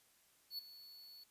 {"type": "tone with ADSR envelope", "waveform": "square", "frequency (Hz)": 4425, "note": "C#8", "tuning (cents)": -4, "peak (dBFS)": -40, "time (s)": [0.5, 1.24], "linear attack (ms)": 84, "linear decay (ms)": 11, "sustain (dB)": -15, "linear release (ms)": 8, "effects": ["white hiss -71 dBFS RMS until 1.3 s", "resampled to 32000 Hz"]}